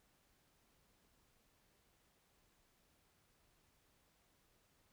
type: silence
effects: pink hiss -75 dBFS RMS until 4.92 s